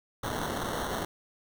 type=noise with sample-and-hold; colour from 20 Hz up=white; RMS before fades=-33 dBFS; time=0.23-1.05 s; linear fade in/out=5 ms; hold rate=2450 Hz; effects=none